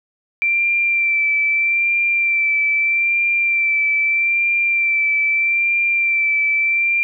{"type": "tone with vibrato", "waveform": "sine", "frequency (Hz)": 2349, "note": "D7", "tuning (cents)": 0, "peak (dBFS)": -14, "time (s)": [0.42, 7.03], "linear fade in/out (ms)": 0, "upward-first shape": "sine", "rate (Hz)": 0.79, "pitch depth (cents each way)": 25, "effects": []}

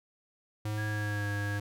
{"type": "tone with pitch glide", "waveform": "square", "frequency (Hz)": [106.4, 102.3], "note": ["G#2", "G#2"], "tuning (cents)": [42, -26], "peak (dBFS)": -32, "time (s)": [0.65, 1.6], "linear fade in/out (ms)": 5, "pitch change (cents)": -68, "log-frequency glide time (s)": [0.85, 1.28]}
{"type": "tone", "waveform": "sine", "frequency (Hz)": 1645, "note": "G#6", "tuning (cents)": -17, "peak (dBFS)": -37, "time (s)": [0.77, 1.59], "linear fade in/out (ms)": 20}
{"effects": []}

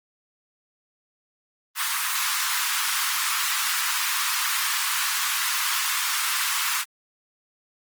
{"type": "high-pass noise", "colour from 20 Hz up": "pink", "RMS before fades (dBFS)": -25, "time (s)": [1.75, 6.85], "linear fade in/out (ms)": 50, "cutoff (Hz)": 1000, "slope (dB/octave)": 48, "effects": ["Opus 24 kbps"]}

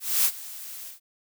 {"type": "noise with ADSR envelope", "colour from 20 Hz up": "blue", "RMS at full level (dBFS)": -20, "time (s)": [0, 1], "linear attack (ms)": 250, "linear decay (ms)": 61, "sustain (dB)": -19, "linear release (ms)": 130, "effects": []}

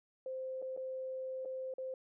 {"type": "tone with dropouts", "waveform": "sine", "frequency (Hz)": 521, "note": "C5", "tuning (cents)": -7, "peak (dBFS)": -38, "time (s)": [0.26, 1.94], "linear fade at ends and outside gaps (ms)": 2, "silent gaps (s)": [[0.618, 0.624], [0.765, 0.774], [1.45, 1.456], [1.739, 1.782]], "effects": []}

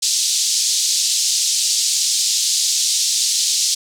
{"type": "band-pass noise", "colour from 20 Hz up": "white", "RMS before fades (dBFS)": -18, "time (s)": [0.02, 3.75], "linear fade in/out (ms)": 10, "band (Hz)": [3900, 7500], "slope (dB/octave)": 24, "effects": []}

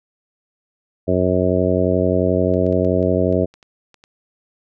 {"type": "harmonic tone", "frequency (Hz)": 91.4, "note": "F#2", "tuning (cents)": -21, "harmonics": [1, 2, 3, 4, 5, 6, 7], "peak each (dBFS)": [-22, -22, -22, -22, -22, -22, -22], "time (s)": [1.07, 3.46], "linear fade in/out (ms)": 20}
{"type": "clicks", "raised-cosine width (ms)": 0.2, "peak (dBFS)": -29, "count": 10, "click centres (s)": [2.539, 2.665, 2.726, 2.848, 3.028, 3.326, 3.54, 3.628, 3.943, 4.039]}
{"effects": []}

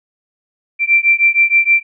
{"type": "beating tone pair", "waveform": "sine", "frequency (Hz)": [2349, 2355.4], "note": ["D7", "D7"], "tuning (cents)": [0, 4], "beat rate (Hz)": 6.4, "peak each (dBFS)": -12, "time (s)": [0.79, 1.83], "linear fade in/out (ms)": 50, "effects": []}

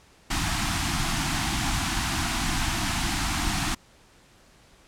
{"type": "band-stop noise", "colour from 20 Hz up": "pink", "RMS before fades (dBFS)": -26, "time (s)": [0.3, 3.75], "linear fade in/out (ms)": 10, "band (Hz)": [340, 680], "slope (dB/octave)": 96, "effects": ["pink hiss -56 dBFS RMS until 4.87 s", "low-pass 9000 Hz 12 dB/octave"]}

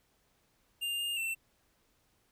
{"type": "tone with pitch steps", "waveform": "square", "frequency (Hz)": [2802, 2819, 2688], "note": ["F7", "F7", "E7"], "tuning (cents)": [5, 16, 33], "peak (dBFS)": -33, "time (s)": [0.81, 1.35], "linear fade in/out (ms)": 20, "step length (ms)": 180, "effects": ["pink hiss -72 dBFS RMS until 2.31 s"]}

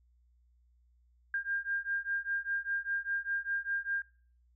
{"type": "beating tone pair", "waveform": "sine", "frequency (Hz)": [1601, 1606], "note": ["G6", "G6"], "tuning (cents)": [36, 41], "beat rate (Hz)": 5, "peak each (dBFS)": [-35, -35], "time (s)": [1.34, 4.02], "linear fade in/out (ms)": 2, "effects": ["noise-tail reverb RT60 0.5 s tail -21 dB re dry", "added 60 Hz sine -64 dBFS peak until 4.55 s"]}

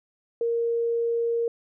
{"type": "tone", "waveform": "sine", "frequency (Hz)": 466, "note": "A#4", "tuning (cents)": -1, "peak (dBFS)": -22, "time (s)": [0.41, 1.48], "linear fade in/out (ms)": 2, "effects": []}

